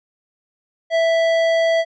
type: tone with tanh clipping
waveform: sine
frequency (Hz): 659.3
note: E5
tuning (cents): 0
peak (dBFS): -16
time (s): 0.9-1.85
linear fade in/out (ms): 50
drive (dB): 17
effects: low-pass 5000 Hz 12 dB/octave